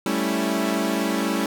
sawtooth chord, A dominant seventh, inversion third, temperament equal, 196 / 220 / 277.2 / 329.6 Hz, G3 / A3 / C#4 / E4, 0 / 0 / 0 / 0 cents, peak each -23 dBFS, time 0.06-1.46 s, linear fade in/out 2 ms, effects none

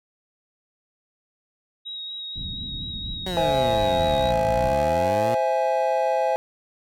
sine tone with vibrato, 3800 Hz, A#7, 33 cents sharp, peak -31 dBFS, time 1.85-4.32 s, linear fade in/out 20 ms, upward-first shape sine, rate 4.2 Hz, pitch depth 17 cents each way
pink low-pass noise, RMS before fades -35 dBFS, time 2.35-4.75 s, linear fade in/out 20 ms, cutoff 230 Hz, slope 24 dB/octave
15% pulse exponential two-way sweep, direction down then up, 191.2 to 51.91 to 121 Hz, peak -21 dBFS, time 3.26-5.35 s, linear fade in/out 5 ms, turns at 4.43 s
triangle chord, C augmented, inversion none, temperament equal with one note detuned, 523.3 / 657.4 / 830.6 Hz, C5 / E5 / G#5, 0 / -5 / 0 cents, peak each -22 dBFS, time 3.37-6.36 s, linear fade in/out 0 ms
effects none

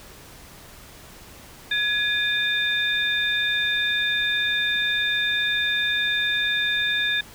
sine tone cluster, 1682 / 2437 / 3609 Hz, G#6 / D#7 / A7, +22 / -37 / +43 cents, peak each -23 / -30 / -24 dBFS, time 1.71-7.21 s, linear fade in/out 5 ms, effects pink hiss -45 dBFS RMS until 7.34 s

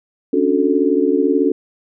sine chord, D major seventh, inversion third, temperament just, 275.3 / 293.7 / 367.1 / 440.5 Hz, C#4 / D4 / F#4 / A4, -12 / 0 / -14 / +2 cents, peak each -18 dBFS, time 0.33-1.52 s, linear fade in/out 5 ms, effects none

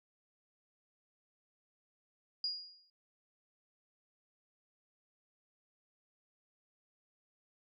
sine tone with exponential decay, 4862 Hz, D#8, 41 cents flat, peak -31 dBFS, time 2.44-2.9 s, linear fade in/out 2 ms, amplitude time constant 100 ms, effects none

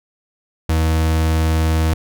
40% pulse tone, 80 Hz, D#2, 49 cents sharp, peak -13 dBFS, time 0.69-1.94 s, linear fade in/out 5 ms, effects none

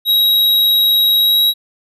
square tone with pitch glide, 3831 to 3853 Hz, A#7 to B7, +47 to -44 cents, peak -10 dBFS, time 0.05-1.54 s, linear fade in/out 50 ms, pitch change +9 cents, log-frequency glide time 1.18-1.42 s, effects none

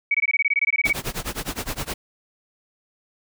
sine tone bursts, 2260 Hz, C#7, 33 cents sharp, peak -16 dBFS, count 15, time 0.11-0.929 s, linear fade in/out 5 ms, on 35 ms, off 21 ms
pink noise with tremolo, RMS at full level -26 dBFS, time 0.85-1.94 s, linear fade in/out 5 ms, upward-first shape sine, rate 9.7 Hz, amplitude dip 95%
effects none

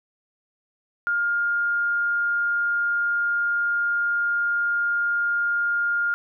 sine tone, 1411 Hz, F6, 17 cents sharp, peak -20 dBFS, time 1.07-6.14 s, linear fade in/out 0 ms, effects none

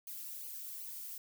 violet noise with flanger, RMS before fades -45 dBFS, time 0.07-1.18 s, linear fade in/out 2 ms, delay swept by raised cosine 0.54 to 2.44 ms, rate 2.6 Hz, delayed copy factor -1, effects none

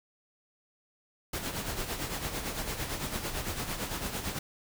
pink noise with tremolo, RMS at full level -33 dBFS, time 1.33-4.39 s, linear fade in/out 5 ms, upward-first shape sine, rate 8.9 Hz, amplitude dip 55%, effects none

